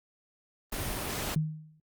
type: noise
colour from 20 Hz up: pink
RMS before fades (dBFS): -34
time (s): 0.72-1.35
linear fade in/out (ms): 5
type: tone with exponential decay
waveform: sine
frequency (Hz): 155.56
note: D#3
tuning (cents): 0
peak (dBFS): -22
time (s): 1.36-1.8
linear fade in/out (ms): 2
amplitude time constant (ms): 95
effects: Opus 32 kbps